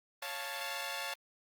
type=chord; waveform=10% pulse; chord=Db augmented; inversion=none; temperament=equal; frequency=554.4 / 698.5 / 880 Hz; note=Db5 / F5 / A5; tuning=0 / 0 / 0 cents; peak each=-34 / -34 / -32 dBFS; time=0.22-1.14 s; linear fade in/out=5 ms; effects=Opus 24 kbps